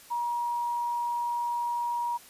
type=tone; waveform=sine; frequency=953 Hz; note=A#5; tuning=38 cents sharp; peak=-27 dBFS; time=0.1-2.18 s; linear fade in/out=20 ms; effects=white hiss -52 dBFS RMS until 2.29 s + resampled to 32000 Hz